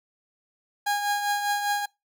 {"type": "tone with tremolo", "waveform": "30% pulse", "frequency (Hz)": 819, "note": "G#5", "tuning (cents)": -24, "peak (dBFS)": -19, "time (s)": [0.86, 1.86], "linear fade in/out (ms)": 10, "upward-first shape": "triangle", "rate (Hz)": 5, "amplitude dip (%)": 55, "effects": ["noise-tail reverb RT60 0.2 s tail -23 dB re dry"]}